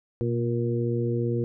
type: harmonic tone with a mistuned harmonic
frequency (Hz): 118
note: A#2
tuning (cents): +22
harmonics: 1 / 2 / 3 / 4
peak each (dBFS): -26 / -31 / -29 / -31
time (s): 0.21-1.44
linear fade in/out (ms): 0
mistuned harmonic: 1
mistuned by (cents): +42
effects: none